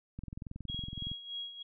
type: click train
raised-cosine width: 5 ms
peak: -29 dBFS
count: 21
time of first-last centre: 0.19-1.116 s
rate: 21.6 Hz
type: tone with tremolo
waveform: sine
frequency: 3300 Hz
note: G#7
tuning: 12 cents flat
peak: -36 dBFS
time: 0.68-1.63 s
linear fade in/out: 10 ms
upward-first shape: sine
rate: 3.2 Hz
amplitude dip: 70%
effects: none